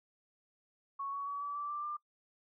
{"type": "tone with pitch steps", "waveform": "sine", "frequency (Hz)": [1108.7, 1122.2, 1135.9, 1149.8, 1163.8, 1178, 1192.4], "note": ["C#6", "C#6", "C#6", "D6", "D6", "D6", "D6"], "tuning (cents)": [0, 21, 42, -37, -16, 5, 26], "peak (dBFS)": -36, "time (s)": [0.99, 1.97], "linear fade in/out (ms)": 10, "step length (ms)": 140, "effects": ["noise-tail reverb RT60 0.1 s tail -26 dB re dry"]}